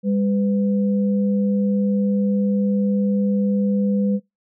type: tone pair together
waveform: sine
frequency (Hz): 200.5 / 500.6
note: G3 / B4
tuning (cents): +39 / +23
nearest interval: octave + major third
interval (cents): 1584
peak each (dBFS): -17 / -26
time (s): 0.03-4.2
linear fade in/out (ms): 50
effects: noise-tail reverb RT60 0.2 s tail -23 dB re dry